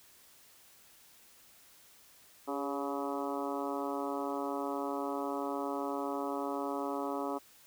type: harmonic tone with a mistuned harmonic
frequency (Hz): 141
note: C#3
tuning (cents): +30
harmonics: 2 / 3 / 4 / 5 / 6 / 7 / 8 / 9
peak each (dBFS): -38 / -40 / -41 / -42 / -43 / -43 / -44 / -45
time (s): 2.47-7.39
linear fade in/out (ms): 20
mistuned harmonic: 3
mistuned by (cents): -51
effects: white hiss -60 dBFS RMS until 7.66 s